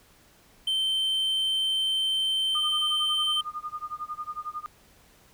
triangle tone, 3106 Hz, G7, 17 cents flat, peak -22 dBFS, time 0.67-3.41 s, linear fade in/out 5 ms
sine tone with tremolo, 1220 Hz, D#6, 34 cents flat, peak -29 dBFS, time 2.55-4.66 s, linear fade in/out 0 ms, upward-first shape sine, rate 11 Hz, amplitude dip 95%
effects pink hiss -58 dBFS RMS until 5.33 s

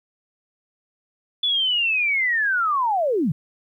sine linear sweep, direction down, 3471 to 127.3 Hz, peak -18 dBFS, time 1.43-3.32 s, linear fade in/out 5 ms, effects 10-bit

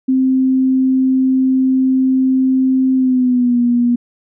sine tone with pitch glide, 261.3 to 241 Hz, C4 to B3, -2 to -42 cents, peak -10 dBFS, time 0.08-3.96 s, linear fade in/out 10 ms, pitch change -140 cents, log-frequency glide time 2.95-3.59 s, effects none

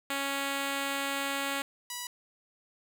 5% pulse tone pair in turn, 277.2 / 978.2 Hz, C#4 / B5, 0 / -17 cents, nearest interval octave + minor seventh, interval 2183 cents, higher second, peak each -19 / -24 dBFS, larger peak first, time 0.1-1.62 / 1.9-2.07 s, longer first, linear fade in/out 2 ms, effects none

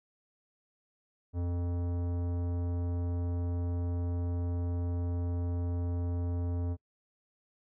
sine tone with tanh clipping, 87.31 Hz, F2, in tune, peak -32 dBFS, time 1.33-6.77 s, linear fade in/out 50 ms, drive 16 dB, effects noise-tail reverb RT60 0.1 s tail -25 dB re dry

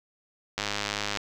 click train, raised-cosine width 0.2 ms, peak -11 dBFS, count 62, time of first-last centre 0.58-1.172 s, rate 103 Hz, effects none

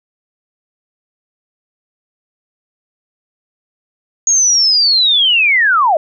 sine linear sweep, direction down, 6645 to 587.3 Hz, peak -8 dBFS, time 4.27-5.97 s, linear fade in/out 2 ms, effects none

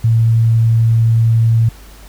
sine tone, 113.9 Hz, A#2, 40 cents flat, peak -8 dBFS, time 0.04-1.69 s, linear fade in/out 5 ms, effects added 50 Hz sine -36 dBFS peak until 2.08 s + pink hiss -42 dBFS RMS until 2.08 s

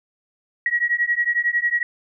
sine beating tone pair, 1905 / 1916 Hz, A#6 / A#6, +37 / +47 cents, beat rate 11 Hz, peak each -21 dBFS, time 0.66-1.83 s, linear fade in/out 2 ms, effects none

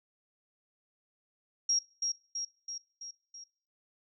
sine tone with echo, 5610 Hz, F8, 7 cents sharp, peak -25 dBFS, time 1.69-1.79 s, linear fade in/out 5 ms, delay 330 ms, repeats 5, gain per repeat -4 dB, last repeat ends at 3.44 s, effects noise-tail reverb RT60 0.5 s tail -22 dB re dry

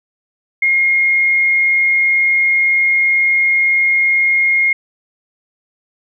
sine tone, 2141 Hz, C7, 39 cents sharp, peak -10 dBFS, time 0.62-4.73 s, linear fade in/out 5 ms, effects none

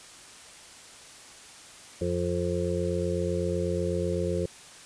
harmonic tone, 88 Hz, F2, 14 cents sharp, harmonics 1 / 2 / 4 / 5 / 6, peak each -32 / -32 / -32 / -32 / -32 dBFS, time 2.01-4.46 s, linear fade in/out 5 ms, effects white hiss -48 dBFS RMS until 4.85 s + resampled to 22050 Hz

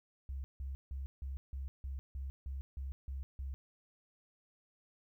sine tone bursts, 67.3 Hz, C2, 49 cents sharp, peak -38 dBFS, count 11, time 0.29-3.54 s, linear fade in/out 0 ms, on 150 ms, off 160 ms, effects 13-bit

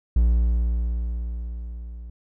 triangle tone with level ramp, 58.27 Hz, A#1, in tune, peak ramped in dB -12 to -33 dBFS, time 0.16-2.1 s, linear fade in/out 5 ms, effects none

